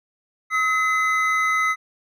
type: tone pair together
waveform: triangle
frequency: 1280.5 / 2036 Hz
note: D#6 / C7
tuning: +49 / -48 cents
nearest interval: minor sixth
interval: 803 cents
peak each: -19 dBFS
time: 0.5-1.76 s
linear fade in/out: 50 ms
effects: none